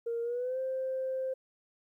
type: tone with pitch glide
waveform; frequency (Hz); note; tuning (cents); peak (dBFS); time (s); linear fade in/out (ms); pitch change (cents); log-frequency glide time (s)
sine; 466.2 to 523.3; A#4 to C5; 0 to 0; -30; 0.06-1.34; 10; +200; 0.22-0.59
effects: tanh soft clip ceiling -26 dBFS + 12-bit